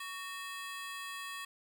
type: ring-modulated tone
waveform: 25% pulse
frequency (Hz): 1480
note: F#6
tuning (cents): 0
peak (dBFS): -34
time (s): 0-1.45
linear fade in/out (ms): 5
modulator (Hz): 358
effects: 10-bit